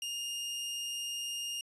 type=tone; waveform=sawtooth; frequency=2829 Hz; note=F7; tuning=22 cents sharp; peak=-32 dBFS; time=0.02-1.61 s; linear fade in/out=2 ms; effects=resampled to 24000 Hz